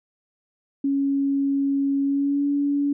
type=tone with pitch glide; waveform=sine; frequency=277.2 to 284.8 Hz; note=C#4 to C#4; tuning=0 to +47 cents; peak=-19 dBFS; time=0.84-2.93 s; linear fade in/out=5 ms; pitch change=+47 cents; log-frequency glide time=2.03-2.46 s; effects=none